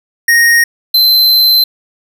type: tone pair in turn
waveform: square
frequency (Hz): 1864.7 / 4086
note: A#6 / C8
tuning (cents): 0 / -42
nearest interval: octave + major second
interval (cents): 1358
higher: second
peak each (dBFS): -6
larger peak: neither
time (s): 0.28-0.64 / 0.94-1.64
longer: second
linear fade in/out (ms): 5
effects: none